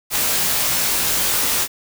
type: noise with comb filter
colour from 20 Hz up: white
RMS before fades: -19 dBFS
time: 0.1-1.68 s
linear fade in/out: 50 ms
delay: 19 ms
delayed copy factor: -0.8
effects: none